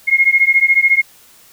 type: beating tone pair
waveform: sine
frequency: 2145 / 2159 Hz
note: C7 / C#7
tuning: +42 / -46 cents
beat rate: 14 Hz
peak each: -12 dBFS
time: 0.07-1.02 s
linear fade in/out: 20 ms
effects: white hiss -46 dBFS RMS until 1.52 s